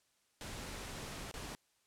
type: noise with dropouts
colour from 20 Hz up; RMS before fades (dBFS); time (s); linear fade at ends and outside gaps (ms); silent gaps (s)
pink; -45; 0.41-1.55; 0; 1.313-1.34
effects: white hiss -75 dBFS RMS until 1.86 s + low-pass 10000 Hz 12 dB/octave